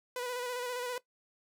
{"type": "tone with vibrato", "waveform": "sawtooth", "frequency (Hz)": 493.9, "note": "B4", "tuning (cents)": 0, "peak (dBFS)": -31, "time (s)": [0.16, 0.98], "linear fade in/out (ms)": 2, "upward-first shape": "square", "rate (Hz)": 15, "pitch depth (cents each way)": 28, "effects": ["noise-tail reverb RT60 0.1 s tail -17 dB re dry"]}